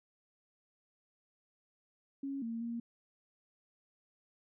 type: tone with pitch steps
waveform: sine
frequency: 275.4 / 229.3 / 233.8 Hz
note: C#4 / A#3 / A#3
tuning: -11 / -28 / +5 cents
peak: -36 dBFS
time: 2.23-2.8 s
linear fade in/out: 5 ms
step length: 190 ms
effects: none